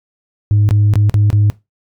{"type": "tone with dropouts", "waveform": "sine", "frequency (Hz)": 103.83, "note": "G#2", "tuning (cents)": 0, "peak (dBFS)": -6, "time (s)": [0.51, 1.5], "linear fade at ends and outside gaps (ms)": 0, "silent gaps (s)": [[0.69, 0.709], [0.937, 0.956], [1.096, 1.142], [1.302, 1.329]], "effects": ["noise-tail reverb RT60 0.2 s tail -21 dB re dry", "tanh soft clip ceiling -6 dBFS"]}